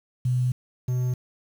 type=tone pair in turn; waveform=sine / triangle; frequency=125.3 / 125.3 Hz; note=B2 / B2; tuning=+25 / +25 cents; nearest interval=unison; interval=0 cents; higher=neither; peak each=-20 / -20 dBFS; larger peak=neither; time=0.25-0.52 / 0.88-1.14 s; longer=first; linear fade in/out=5 ms; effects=8-bit